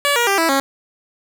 10% pulse tone with pitch steps, 572 / 475.5 / 395.2 / 328.5 / 273.1 Hz, D5 / A#4 / G4 / E4 / C#4, -46 / +34 / +14 / -6 / -26 cents, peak -6 dBFS, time 0.05-0.6 s, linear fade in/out 0 ms, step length 110 ms, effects none

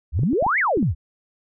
sine exponential two-way sweep, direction up then down, 61.7 to 2280 to 61.7 Hz, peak -17 dBFS, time 0.12-0.95 s, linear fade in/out 50 ms, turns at 0.59 s
clicks, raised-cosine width 3 ms, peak -17 dBFS, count 7, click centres 0.192 / 0.234 / 0.331 / 0.425 / 0.465 / 0.773 / 0.828 s
effects none

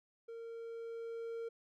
triangle tone with level ramp, 460 Hz, A#4, 23 cents flat, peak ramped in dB -43 to -37 dBFS, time 0.28-1.49 s, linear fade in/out 10 ms, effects none

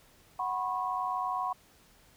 sine chord, F# suspended fourth, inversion none, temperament equal with one note detuned, 740 / 987.8 / 1087.8 Hz, F#5 / B5 / C#6, 0 / 0 / -33 cents, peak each -34 dBFS, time 0.39-1.53 s, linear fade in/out 5 ms, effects pink hiss -61 dBFS RMS until 2.16 s

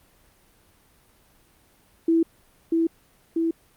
sine tone with echo, 329.6 Hz, E4, in tune, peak -16 dBFS, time 2.08-2.23 s, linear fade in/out 5 ms, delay 640 ms, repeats 2, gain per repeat -2 dB, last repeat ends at 3.51 s, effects pink hiss -59 dBFS RMS until 3.76 s + Opus 32 kbps

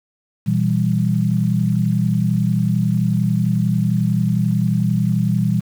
sine chord, E minor, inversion second, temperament equal with one note detuned, 120.58 / 164.81 / 196 Hz, B2 / E3 / G3, -41 / 0 / 0 cents, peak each -19 dBFS, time 0.46-5.61 s, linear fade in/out 20 ms, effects 7-bit

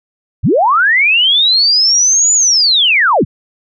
sine linear two-way sweep, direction up then down, 55 to 7040 to 55 Hz, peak -7 dBFS, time 0.43-3.25 s, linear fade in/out 20 ms, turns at 2.33 s, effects none

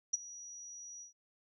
sine tone with ADSR envelope, 5810 Hz, F#8, 32 cents flat, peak -26 dBFS, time 0.13-1.13 s, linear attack 10 ms, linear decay 20 ms, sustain -20 dB, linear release 120 ms, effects none

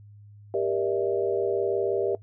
sine chord, E half-diminished seventh, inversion first, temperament just, 395.6 / 474.7 / 593.3 / 659.3 Hz, G4 / Bb4 / D5 / E5, +16 / +31 / +18 / 0 cents, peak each -26 / -28 / -31 / -31 dBFS, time 0.54-2.15 s, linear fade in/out 2 ms, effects noise-tail reverb RT60 0.1 s tail -19 dB re dry + added 103 Hz sine -46 dBFS peak until 2.22 s

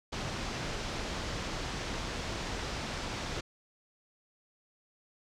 pink low-pass noise, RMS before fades -37 dBFS, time 0.12-3.41 s, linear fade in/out 10 ms, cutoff 6400 Hz, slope 24 dB/octave, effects none

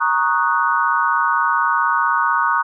sine chord, D# minor seventh, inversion second, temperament equal, 932.3 / 1108.7 / 1244.5 / 1480 Hz, A#5 / C#6 / D#6 / F#6, 0 / 0 / 0 / 0 cents, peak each -20 dBFS, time 0-2.63 s, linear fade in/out 20 ms, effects none

